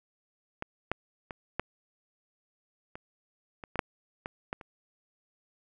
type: clicks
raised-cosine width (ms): 0.5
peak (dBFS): -19 / -13 / -23 / -14 / -26 / -26 / -20 / -8 / -20 / -18 / -30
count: 11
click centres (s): 0.624 / 0.916 / 1.308 / 1.596 / 2.955 / 3.638 / 3.757 / 3.792 / 4.259 / 4.529 / 4.612
effects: none